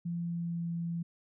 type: tone with pitch glide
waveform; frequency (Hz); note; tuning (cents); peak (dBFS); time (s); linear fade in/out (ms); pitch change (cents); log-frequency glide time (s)
sine; 171.1 to 169.13; F3 to E3; -35 to +45; -32; 0.05-1.03; 10; -20; 0.17-0.7
effects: none